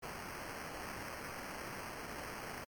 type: noise with sample-and-hold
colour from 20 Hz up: violet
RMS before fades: -45 dBFS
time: 0.02-2.65 s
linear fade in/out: 20 ms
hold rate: 3675 Hz
effects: MP3 96 kbps